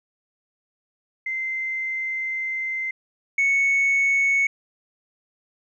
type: tone pair in turn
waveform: sine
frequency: 2077 / 2214 Hz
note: C7 / C#7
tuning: -13 / -3 cents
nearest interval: minor second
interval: 110 cents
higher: second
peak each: -24 / -15 dBFS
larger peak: second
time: 1.26-2.91 / 3.38-4.47 s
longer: first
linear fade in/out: 5 ms
effects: tanh soft clip ceiling -15 dBFS